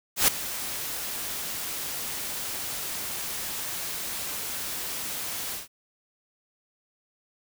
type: noise with ADSR envelope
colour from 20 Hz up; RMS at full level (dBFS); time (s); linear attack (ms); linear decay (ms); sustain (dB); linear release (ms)
white; -18; 0.16-5.68; 120; 4; -15; 140
effects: none